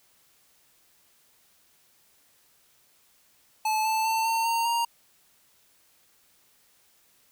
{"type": "tone with pitch steps", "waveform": "square", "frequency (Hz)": [867, 880.1, 893.4, 907, 920.7, 934.6], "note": ["A5", "A5", "A5", "A#5", "A#5", "A#5"], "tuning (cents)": [-26, 0, 26, -48, -22, 4], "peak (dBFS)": -24, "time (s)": [3.65, 4.85], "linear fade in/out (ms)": 5, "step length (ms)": 200, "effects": ["white hiss -63 dBFS RMS until 7.31 s"]}